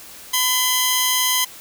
10% pulse tone pair together, 1010 / 3209 Hz, B5 / G7, +39 / +40 cents, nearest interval octave + minor sixth, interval 2001 cents, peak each -11 dBFS, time 0.33-1.45 s, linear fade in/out 10 ms, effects white hiss -40 dBFS RMS until 1.6 s

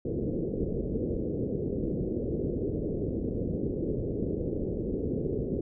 white low-pass noise, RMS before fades -31 dBFS, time 0.05-5.61 s, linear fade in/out 5 ms, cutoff 480 Hz, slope 48 dB/octave, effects none

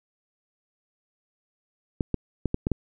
clicks, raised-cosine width 3 ms, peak -11 dBFS, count 6, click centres 2.008 / 2.143 / 2.457 / 2.544 / 2.669 / 2.717 s, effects none

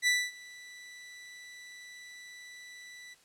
sawtooth tone with ADSR envelope, 1975.5 Hz, B6, in tune, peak -19 dBFS, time 0.02-3.15 s, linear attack 51 ms, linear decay 240 ms, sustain -24 dB, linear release 22 ms, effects white hiss -63 dBFS RMS until 3.24 s + low-pass 9000 Hz 12 dB/octave

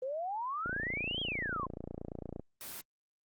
sine exponential two-way sweep, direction up then down, 499.5 to 3322 to 1015 Hz, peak -34 dBFS, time 0.02-1.66 s, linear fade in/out 5 ms, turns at 1.21 s
click train, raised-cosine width 2 ms, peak -27 dBFS, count 51, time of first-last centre 0.66-2.396 s, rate 28.8 Hz
white noise, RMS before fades -44 dBFS, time 2.61-2.81 s, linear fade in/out 0 ms
effects Opus 24 kbps

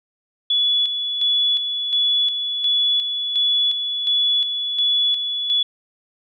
sine tone with tremolo, 3416 Hz, G#7, 48 cents sharp, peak -15 dBFS, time 0.5-5.63 s, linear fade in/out 5 ms, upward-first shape square, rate 1.4 Hz, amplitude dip 50%, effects none

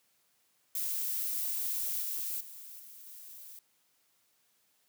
violet noise with level steps, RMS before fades -34 / -36 / -48 / -51 / -49 dBFS, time 0.75-3.59 s, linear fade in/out 2 ms, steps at 2.02 / 2.4 / 2.79 / 3.06 s, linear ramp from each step 10 ms, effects white hiss -72 dBFS RMS until 4.88 s + high-pass 100 Hz 12 dB/octave

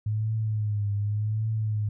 sine tone with vibrato, 106 Hz, G#2, 36 cents sharp, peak -24 dBFS, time 0.06-1.89 s, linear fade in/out 5 ms, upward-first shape triangle, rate 0.87 Hz, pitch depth 79 cents each way, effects none

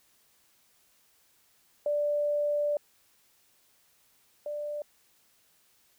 sine tone pair in turn, 587.3 / 590.7 Hz, D5 / D5, 0 / +10 cents, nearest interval unison, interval 10 cents, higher second, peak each -25 / -32 dBFS, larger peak first, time 1.86-2.77 / 4.46-4.82 s, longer first, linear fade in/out 2 ms, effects white hiss -66 dBFS RMS until 5.98 s

